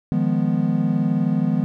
triangle chord, F half-diminished seventh, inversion third, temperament equal, 155.56 / 174.61 / 207.7 / 246.9 Hz, Eb3 / F3 / Ab3 / Cb4, 0 / 0 / 0 / 0 cents, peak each -21 dBFS, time 0.12-1.64 s, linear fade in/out 0 ms, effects none

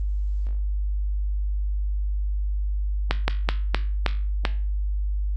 slowing click train, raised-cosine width 0.3 ms, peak -4 dBFS, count 6, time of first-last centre 3.11-4.452 s, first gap 170 ms, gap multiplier 1.23, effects added 50 Hz sine -22 dBFS peak until 5.36 s + Opus 32 kbps

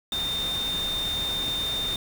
sine tone in noise, 3627 Hz, A#7, 48 cents flat, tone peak -26 dBFS, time 0.12-1.96 s, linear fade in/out 2 ms, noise pink, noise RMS -35 dBFS, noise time 0.12-1.96 s, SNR +6 dB, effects none

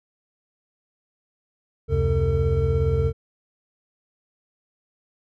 triangle tone cluster, 71.6 / 88.6 / 133.2 / 451.1 Hz, D2 / F2 / C3 / A4, -43 / +25 / +31 / +43 cents, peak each -22 dBFS, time 1.88-3.13 s, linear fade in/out 50 ms, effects none

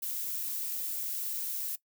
violet noise, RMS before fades -35 dBFS, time 0.02-1.76 s, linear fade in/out 10 ms, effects noise-tail reverb RT60 0.1 s tail -19 dB re dry

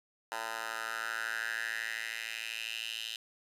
10% pulse tone with high-pass filter sweep, 112.8 Hz, A2, 44 cents sharp, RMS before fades -38 dBFS, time 0.32-3.16 s, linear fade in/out 0 ms, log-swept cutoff 1000 to 3200 Hz, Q 4.5, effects resampled to 32000 Hz + 10-bit

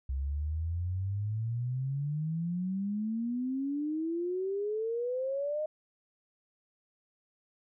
sine exponential sweep, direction up, 65.3 to 622 Hz, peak -30 dBFS, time 0.09-5.66 s, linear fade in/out 5 ms, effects none

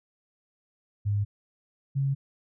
sine tone pair in turn, 102.3 / 137.35 Hz, G#2 / C#3, -26 / -16 cents, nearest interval perfect fourth, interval 510 cents, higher second, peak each -23 dBFS, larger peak neither, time 1.05-1.25 / 1.95-2.15 s, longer neither, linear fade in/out 20 ms, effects none

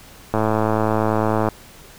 click train, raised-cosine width 1 ms, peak -5 dBFS, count 126, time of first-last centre 0.34-1.487 s, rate 109 Hz, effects pink hiss -44 dBFS RMS until 1.98 s

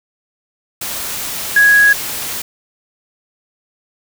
sine tone in noise, 1661.2 Hz, G#6, in tune, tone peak -6 dBFS, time 1.56-1.93 s, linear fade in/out 5 ms, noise white, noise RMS -23 dBFS, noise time 0.81-2.42 s, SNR +14 dB, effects none

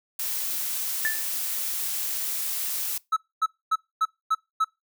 blue noise, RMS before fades -29 dBFS, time 0.19-2.98 s, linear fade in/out 5 ms
sine tone with exponential decay, 1760 Hz, A6, in tune, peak -20 dBFS, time 1.05-1.3 s, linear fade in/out 0 ms, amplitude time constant 53 ms
triangle tone bursts, 1301 Hz, E6, 23 cents flat, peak -17 dBFS, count 6, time 3.12-4.646 s, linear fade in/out 10 ms, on 46 ms, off 250 ms
effects noise-tail reverb RT60 0.2 s tail -22 dB re dry

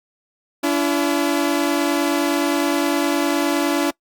sawtooth tone pair together, 286.8 / 336.5 Hz, D4 / E4, -41 / +36 cents, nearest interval minor third, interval 277 cents, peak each -15 / -17 dBFS, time 0.63-3.91 s, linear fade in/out 10 ms, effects noise-tail reverb RT60 0.1 s tail -23 dB re dry + Opus 48 kbps

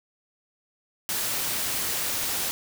white noise, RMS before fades -28 dBFS, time 1.09-2.51 s, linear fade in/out 0 ms, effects none

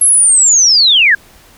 sine linear sweep, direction down, 11220 to 1560 Hz, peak -5 dBFS, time 0.01-1.15 s, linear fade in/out 5 ms, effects pink hiss -43 dBFS RMS until 1.57 s

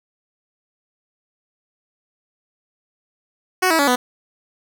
10% pulse tone with pitch steps, 370 / 324 / 283.7 / 248.4 Hz, F#4 / E4 / C#4 / B3, 0 / -30 / +40 / +10 cents, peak -6 dBFS, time 3.62-3.96 s, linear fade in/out 10 ms, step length 85 ms, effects none

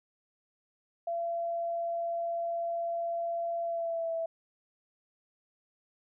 sine tone with pitch glide, 679 to 659.7 Hz, F5 to E5, -49 to +1 cents, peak -30 dBFS, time 1.07-4.26 s, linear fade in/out 5 ms, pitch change -50 cents, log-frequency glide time 3.62-4.13 s, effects none

